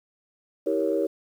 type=chord; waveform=sine; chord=E diminished seventh; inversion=none; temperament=equal with one note detuned; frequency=322.5 / 392 / 466.2 / 554.4 Hz; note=E4 / G4 / Bb4 / Db5; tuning=-38 / 0 / 0 / 0 cents; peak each=-27 dBFS; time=0.66-1.07 s; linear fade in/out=10 ms; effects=tanh soft clip ceiling -12 dBFS + 9-bit